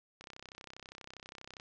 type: click train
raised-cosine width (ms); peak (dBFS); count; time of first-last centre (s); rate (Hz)
0.2; -30; 46; 0.21-1.599; 32.4
effects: low-pass 7000 Hz 12 dB/octave